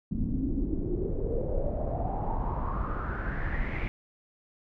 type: noise with low-pass filter sweep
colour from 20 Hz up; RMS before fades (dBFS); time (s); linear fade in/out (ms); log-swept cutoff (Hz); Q
brown; -30; 0.11-3.88; 0; 220 to 2300; 6.8
effects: none